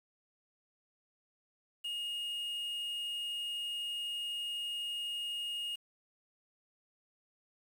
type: tone with quantisation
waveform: triangle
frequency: 2856 Hz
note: F7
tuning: 38 cents sharp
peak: -34 dBFS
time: 1.84-5.76 s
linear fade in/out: 10 ms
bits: 9
effects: none